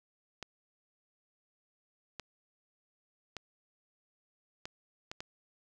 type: clicks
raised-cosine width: 0.2 ms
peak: -23 dBFS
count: 6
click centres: 0.427 / 2.197 / 3.367 / 4.655 / 5.115 / 5.205 s
effects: none